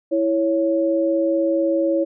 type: tone pair together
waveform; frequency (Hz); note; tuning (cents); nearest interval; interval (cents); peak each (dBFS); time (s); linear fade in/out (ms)
sine; 329.6 / 554.4; E4 / C#5; 0 / 0; major sixth; 900; -19; 0.11-2.05; 20
effects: none